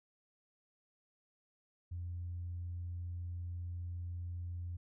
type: tone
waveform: sine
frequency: 87.31 Hz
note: F2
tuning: in tune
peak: -38 dBFS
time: 1.91-4.77 s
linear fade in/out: 10 ms
effects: tanh soft clip ceiling -34 dBFS